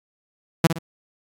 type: tone with echo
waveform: sawtooth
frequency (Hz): 164.81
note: E3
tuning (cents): 0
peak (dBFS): -7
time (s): 0.64-0.67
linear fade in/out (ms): 5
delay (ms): 58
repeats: 2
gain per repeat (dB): -9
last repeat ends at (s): 0.786
effects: AAC 64 kbps